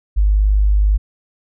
sine tone, 50.9 Hz, G#1, 34 cents flat, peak -10 dBFS, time 0.16-0.98 s, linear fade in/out 20 ms, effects none

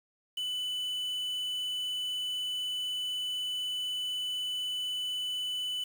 triangle tone with quantisation, 2992 Hz, F#7, 19 cents sharp, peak -30 dBFS, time 0.37-5.84 s, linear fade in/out 5 ms, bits 8, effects none

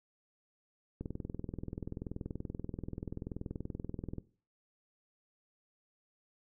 click train, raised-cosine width 3 ms, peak -26 dBFS, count 67, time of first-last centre 1.01-4.183 s, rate 20.8 Hz, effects noise-tail reverb RT60 0.4 s tail -19 dB re dry

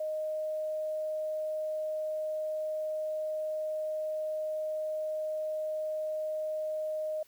sine tone, 620 Hz, D#5, 6 cents flat, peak -31 dBFS, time 0-7.23 s, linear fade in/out 5 ms, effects white hiss -63 dBFS RMS until 7.27 s

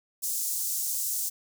pink high-pass noise, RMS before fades -30 dBFS, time 0.22-1.3 s, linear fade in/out 20 ms, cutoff 6400 Hz, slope 24 dB/octave, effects none

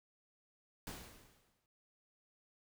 pink noise with exponential decay, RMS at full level -45 dBFS, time 0.87-1.66 s, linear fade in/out 1 ms, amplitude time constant 170 ms, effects noise-tail reverb RT60 0.8 s tail -25 dB re dry

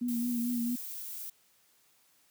sine tone with vibrato, 239.3 Hz, A#3, 46 cents sharp, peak -29 dBFS, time 0.01-0.76 s, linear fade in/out 10 ms, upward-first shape triangle, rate 4.5 Hz, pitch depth 46 cents each way
violet noise, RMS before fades -41 dBFS, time 0.08-1.3 s, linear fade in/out 5 ms
effects white hiss -67 dBFS RMS until 2.3 s + high-pass 80 Hz 12 dB/octave

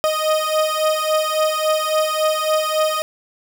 30% pulse beating tone pair, 620 / 623.6 Hz, D#5 / D#5, -6 / +4 cents, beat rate 3.6 Hz, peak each -17 dBFS, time 0.04-3.02 s, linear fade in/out 0 ms, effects none

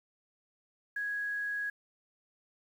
sine tone with quantisation, 1661.2 Hz, G#6, in tune, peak -32 dBFS, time 0.96-1.7 s, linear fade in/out 5 ms, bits 10, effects none

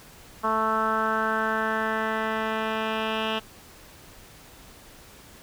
10% pulse tone with low-pass filter sweep, 220 Hz, A3, in tune, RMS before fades -26 dBFS, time 0.43-3.4 s, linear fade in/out 20 ms, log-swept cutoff 1200 to 2800 Hz, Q 4.3, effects pink hiss -49 dBFS RMS until 5.42 s

